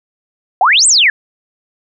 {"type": "exponential two-way sweep", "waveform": "sine", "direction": "up then down", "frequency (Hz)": [691, 8790, 1658], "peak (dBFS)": -6, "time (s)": [0.61, 1.1], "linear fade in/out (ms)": 2, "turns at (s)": 0.87, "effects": []}